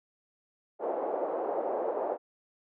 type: band-pass noise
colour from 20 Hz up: white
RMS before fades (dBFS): -32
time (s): 0.79-2.18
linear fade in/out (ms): 50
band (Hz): 410 to 690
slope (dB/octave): 24
effects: none